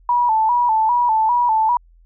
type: tone with vibrato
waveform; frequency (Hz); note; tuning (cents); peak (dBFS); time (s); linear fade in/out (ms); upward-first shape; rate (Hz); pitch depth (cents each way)
sine; 922; A#5; -19; -13; 0.09-1.77; 2; square; 2.5; 84
effects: added 42 Hz sine -47 dBFS peak until 2.05 s